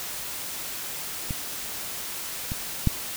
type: clicks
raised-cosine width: 5 ms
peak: -17 / -18 / -7 dBFS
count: 3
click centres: 1.308 / 2.519 / 2.873 s
effects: white hiss -34 dBFS RMS until 3.16 s